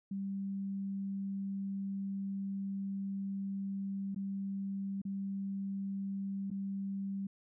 sine tone with dropouts, 196.1 Hz, G3, 1 cent sharp, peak -35 dBFS, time 0.11-7.27 s, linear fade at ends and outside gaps 5 ms, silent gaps 4.147-4.16 / 5.017-5.051 / 6.503-6.512 s, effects none

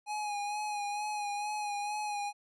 square tone with vibrato, 830.6 Hz, G#5, in tune, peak -34 dBFS, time 0.06-2.33 s, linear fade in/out 50 ms, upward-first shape sine, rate 2.2 Hz, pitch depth 32 cents each way, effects resampled to 24000 Hz

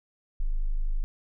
sine tone, 25.96 Hz, G#0, in tune, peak -23 dBFS, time 0.4-1.04 s, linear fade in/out 0 ms, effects none

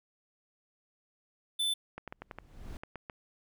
square tone, 3520 Hz, A7, in tune, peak -29 dBFS, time 1.59-1.74 s, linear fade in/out 10 ms
clicks, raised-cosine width 0.5 ms, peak -26 dBFS, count 9, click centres 1.98 / 2.077 / 2.125 / 2.22 / 2.312 / 2.386 / 2.835 / 2.957 / 3.098 s
brown noise with exponential growth, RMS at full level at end -39 dBFS, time 2.08-2.77 s, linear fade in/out 1 ms, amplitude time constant 150 ms
effects none

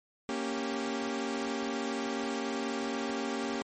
sawtooth chord, G diminished, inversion first, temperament equal, 233.1 / 277.2 / 392 Hz, Bb3 / Db4 / G4, 0 / 0 / 0 cents, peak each -32 / -32 / -33 dBFS, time 0.29-3.62 s, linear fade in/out 0 ms, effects MP3 32 kbps

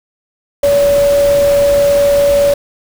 sine tone in noise, 569 Hz, C#5, 45 cents sharp, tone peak -7 dBFS, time 0.63-2.54 s, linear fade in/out 5 ms, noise pink, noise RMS -23 dBFS, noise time 0.63-2.54 s, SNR +13 dB, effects none

